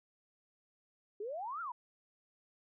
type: exponential two-way sweep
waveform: sine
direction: up then down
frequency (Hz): 392 to 1418 to 925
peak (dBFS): -38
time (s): 1.2-1.72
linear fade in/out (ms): 5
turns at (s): 1.61
effects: none